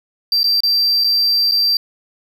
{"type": "tone with dropouts", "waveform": "triangle", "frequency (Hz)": 4699, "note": "D8", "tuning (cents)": 0, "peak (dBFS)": -11, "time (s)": [0.32, 1.77], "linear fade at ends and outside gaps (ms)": 2, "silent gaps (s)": [[0.432, 0.441], [0.605, 0.634], [1.039, 1.043], [1.513, 1.519]], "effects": []}